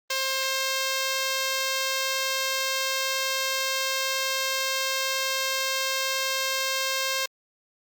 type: tone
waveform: 5% pulse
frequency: 531 Hz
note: C5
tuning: 25 cents sharp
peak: -13 dBFS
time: 0.1-7.26 s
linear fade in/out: 5 ms
effects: Opus 32 kbps